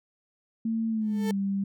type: tone with pitch glide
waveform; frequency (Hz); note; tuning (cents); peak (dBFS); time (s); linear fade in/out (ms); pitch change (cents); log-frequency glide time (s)
sine; 225 to 197.01; A3 to G3; +39 to +9; -25; 0.65-1.64; 5; -230; 0.89-1.35
type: tone with exponential growth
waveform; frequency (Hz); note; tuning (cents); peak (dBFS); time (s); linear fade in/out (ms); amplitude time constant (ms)
35% pulse; 443.5; A4; +14; -26; 1.01-1.31; 2; 65
effects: none